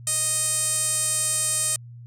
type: tone with band-pass filter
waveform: sawtooth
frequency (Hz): 622.3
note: D#5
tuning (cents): 0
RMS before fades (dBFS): -24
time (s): 0.07-1.76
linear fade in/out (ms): 2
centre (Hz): 8600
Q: 5.4
effects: added 119 Hz sine -39 dBFS peak until 2.06 s